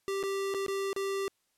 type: tone with dropouts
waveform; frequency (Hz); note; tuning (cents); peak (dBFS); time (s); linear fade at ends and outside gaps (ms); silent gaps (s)
square; 392; G4; 0; -31; 0.08-1.28; 0; 0.229-0.236 / 0.54-0.546 / 0.664-0.682 / 0.93-0.963
effects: white hiss -75 dBFS RMS until 1.57 s + low-pass 12000 Hz 12 dB/octave